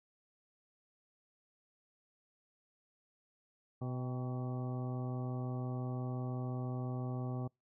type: harmonic tone with a mistuned harmonic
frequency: 125.8 Hz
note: B2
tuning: 32 cents sharp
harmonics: 1 / 2 / 3 / 4 / 5 / 6 / 7 / 8 / 9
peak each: -37 / -43 / -48 / -52 / -51 / -51 / -60 / -64 / -54 dBFS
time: 3.81-7.48 s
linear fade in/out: 10 ms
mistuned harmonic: 6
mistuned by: +56 cents
effects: noise-tail reverb RT60 0.2 s tail -26 dB re dry